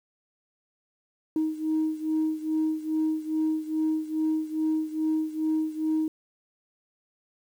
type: beating tone pair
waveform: sine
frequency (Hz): 313.1 / 315.5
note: D#4 / D#4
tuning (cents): +11 / +24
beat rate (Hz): 2.4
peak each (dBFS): -25 / -28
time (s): 1.36-6.08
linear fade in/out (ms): 2
effects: tanh soft clip ceiling -19 dBFS + 9-bit